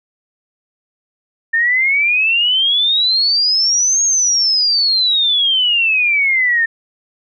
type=exponential two-way sweep; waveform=sine; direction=up then down; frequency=1798 to 6590 to 1798 Hz; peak=-11 dBFS; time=1.53-6.66 s; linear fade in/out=10 ms; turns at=4.03 s; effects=none